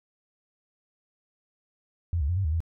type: tone with pitch steps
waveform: sine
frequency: 85.2 / 70.2 / 88.4 / 97.3 / 76.9 / 82.5 Hz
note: F2 / C#2 / F2 / G2 / D#2 / E2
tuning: -42 / +22 / +22 / -12 / -20 / +2 cents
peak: -23 dBFS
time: 2.13-2.604 s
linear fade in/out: 0 ms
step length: 79 ms
effects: none